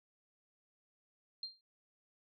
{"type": "tone with exponential decay", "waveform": "sine", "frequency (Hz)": 4186, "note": "C8", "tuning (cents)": 0, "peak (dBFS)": -36, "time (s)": [1.43, 1.61], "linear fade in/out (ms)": 2, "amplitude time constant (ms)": 37, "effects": []}